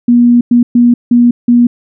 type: tone bursts at uneven times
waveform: sine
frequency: 240.3 Hz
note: B3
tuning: 47 cents flat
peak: -3 dBFS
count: 5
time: 0.08-0.41 / 0.51-0.63 / 0.75-0.94 / 1.11-1.31 / 1.48-1.67 s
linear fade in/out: 5 ms
effects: none